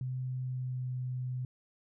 sine tone with pitch glide, 128.3 to 126.75 Hz, C3 to B2, -34 to +45 cents, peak -33 dBFS, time 0.01-1.45 s, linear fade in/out 2 ms, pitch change -21 cents, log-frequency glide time 0.35-0.92 s, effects none

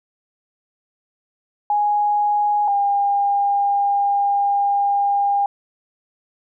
sine tone pair in turn, 829 / 805.4 Hz, G#5 / G5, -3 / +47 cents, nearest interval unison, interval 50 cents, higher first, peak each -15 dBFS, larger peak neither, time 1.7-2.68 / 2.68-5.46 s, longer second, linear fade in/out 2 ms, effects none

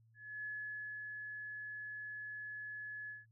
sine tone with ADSR envelope, 1704 Hz, G#6, 44 cents sharp, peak -40 dBFS, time 0.14-3.26 s, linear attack 300 ms, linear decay 570 ms, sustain -3 dB, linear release 170 ms, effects added 113 Hz sine -65 dBFS peak until 3.31 s

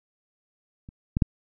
clicks, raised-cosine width 5 ms, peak -29 / -11 / -6 dBFS, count 3, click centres 0.889 / 1.169 / 1.222 s, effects none

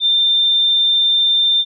sine tone, 3588 Hz, A7, 33 cents sharp, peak -11 dBFS, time 0-1.65 s, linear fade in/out 50 ms, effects none

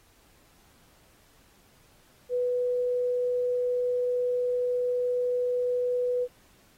sine tone, 493.9 Hz, B4, in tune, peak -24 dBFS, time 2.29-6.28 s, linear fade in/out 50 ms, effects pink hiss -61 dBFS RMS until 6.77 s + AAC 48 kbps

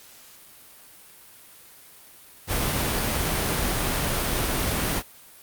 pink noise, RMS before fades -25 dBFS, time 2.47-5.03 s, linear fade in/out 50 ms, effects white hiss -49 dBFS RMS until 5.42 s + Opus 48 kbps

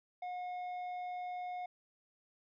sine tone with tanh clipping, 722 Hz, F#5, 43 cents flat, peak -40 dBFS, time 0.22-1.66 s, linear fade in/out 5 ms, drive 7 dB, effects none

